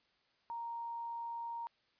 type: tone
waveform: sine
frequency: 932.3 Hz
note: A#5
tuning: in tune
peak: -39 dBFS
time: 0.5-1.67 s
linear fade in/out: 0 ms
effects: white hiss -74 dBFS RMS until 1.99 s + resampled to 11025 Hz